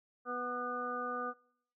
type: harmonic tone with a mistuned harmonic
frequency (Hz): 246.9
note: B3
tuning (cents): 0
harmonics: 1 / 2 / 3 / 5 / 6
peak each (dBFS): -45 / -41 / -45 / -38 / -44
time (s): 0.25-1.34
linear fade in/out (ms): 50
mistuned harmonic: 5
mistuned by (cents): -27
effects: noise-tail reverb RT60 0.7 s tail -24 dB re dry